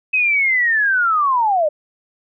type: linear sweep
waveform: sine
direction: down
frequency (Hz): 2564 to 578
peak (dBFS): -13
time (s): 0.13-1.69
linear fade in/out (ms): 10
effects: none